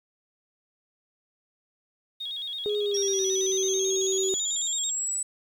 sine tone with vibrato, 3514 Hz, A7, 3 cents flat, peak -31 dBFS, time 2.2-4.91 s, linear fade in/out 10 ms, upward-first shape square, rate 9.1 Hz, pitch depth 93 cents each way
sine tone with pitch glide, 416.3 to 381.7 Hz, G#4 to G4, +4 to -46 cents, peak -24 dBFS, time 2.66-4.34 s, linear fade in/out 0 ms, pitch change -150 cents, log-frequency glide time 2.78-3.23 s
sine exponential sweep, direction up, 5588 to 7960 Hz, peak -26 dBFS, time 2.94-5.23 s, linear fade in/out 5 ms
effects tanh soft clip ceiling -17 dBFS + 9-bit

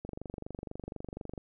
click train, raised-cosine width 2 ms, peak -26 dBFS, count 33, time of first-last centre 0.05-1.378 s, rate 24.1 Hz, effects none

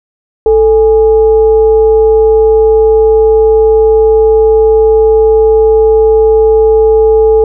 sine tone with frequency modulation, 440 Hz, A4, in tune, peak -3 dBFS, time 0.46-7.44 s, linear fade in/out 2 ms, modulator 385 Hz, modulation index 0.36, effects none

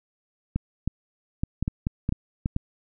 clicks, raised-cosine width 5 ms, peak -12 dBFS, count 10, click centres 0.56 / 0.876 / 1.435 / 1.626 / 1.679 / 1.869 / 2.091 / 2.124 / 2.459 / 2.564 s, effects none

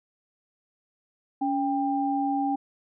sine tone pair together, 280.7 / 793.9 Hz, C#4 / G5, +22 / +22 cents, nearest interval octave + tritone, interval 1800 cents, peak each -26 dBFS, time 1.41-2.56 s, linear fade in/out 10 ms, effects none

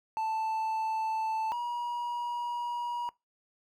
triangle tone pair in turn, 882 / 958.9 Hz, A5 / A#5, +4 / +49 cents, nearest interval minor second, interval 145 cents, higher second, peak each -27 / -29 dBFS, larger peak first, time 0.17-1.52 / 1.52-3.09 s, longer second, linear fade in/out 0 ms, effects noise-tail reverb RT60 0.2 s tail -22 dB re dry

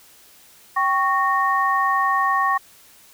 sine tone cluster, 779 / 1108 / 1847 Hz, G5 / C#6 / A#6, -11 / -1 / -16 cents, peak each -24 / -18 / -24 dBFS, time 0.76-2.58 s, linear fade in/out 10 ms, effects white hiss -50 dBFS RMS until 3.13 s

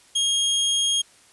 sawtooth tone, 3256 Hz, G#7, 35 cents flat, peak -16 dBFS, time 0.15-1.02 s, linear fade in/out 10 ms, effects white hiss -54 dBFS RMS until 1.32 s + resampled to 24000 Hz

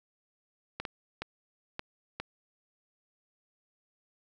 clicks, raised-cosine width 0.3 ms, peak -19 dBFS, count 5, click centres 0.8 / 0.852 / 1.22 / 1.794 / 2.2 s, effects none

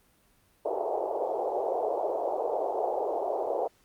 white band-pass noise, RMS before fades -30 dBFS, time 0.65-3.68 s, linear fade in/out 10 ms, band 380 to 810 Hz, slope 48 dB/octave, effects pink hiss -65 dBFS RMS until 3.84 s + Opus 32 kbps

